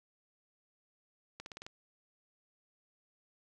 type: accelerating click train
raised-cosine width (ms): 0.2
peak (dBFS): -27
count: 6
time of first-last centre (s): 1.4-1.665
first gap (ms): 61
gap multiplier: 0.93
effects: none